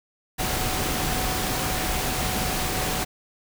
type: tone in noise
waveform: sine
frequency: 744 Hz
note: F#5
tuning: 9 cents sharp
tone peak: -34 dBFS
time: 0.38-3.05 s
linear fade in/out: 20 ms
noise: pink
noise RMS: -26 dBFS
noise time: 0.38-3.05 s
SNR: -11 dB
effects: none